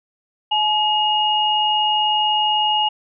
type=tone pair together; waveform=sine; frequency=852 / 2866 Hz; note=G#5 / F7; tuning=+44 / +44 cents; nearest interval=octave + major sixth; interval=2100 cents; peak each=-18 dBFS; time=0.51-2.89 s; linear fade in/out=10 ms; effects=none